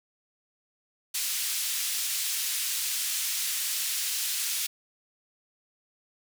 white band-pass noise, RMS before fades -30 dBFS, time 1.14-4.67 s, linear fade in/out 10 ms, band 2500 to 13000 Hz, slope 12 dB/octave, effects none

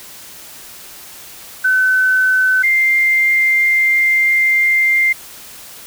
sine tone pair in turn, 1517 / 2099 Hz, F#6 / C7, +43 / +5 cents, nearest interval tritone, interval 562 cents, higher second, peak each -10 dBFS, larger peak neither, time 1.64-2.63 / 2.63-5.13 s, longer second, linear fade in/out 10 ms, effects white hiss -36 dBFS RMS until 5.86 s

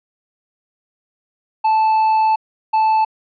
triangle tone pair in turn, 876 / 876 Hz, A5 / A5, -8 / -8 cents, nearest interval unison, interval 0 cents, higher neither, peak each -10 dBFS, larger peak neither, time 1.64-2.36 / 2.73-3.05 s, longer first, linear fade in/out 10 ms, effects resampled to 11025 Hz

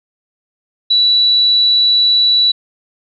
sine tone, 3941 Hz, B7, 4 cents flat, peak -8 dBFS, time 0.9-2.52 s, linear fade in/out 10 ms, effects none

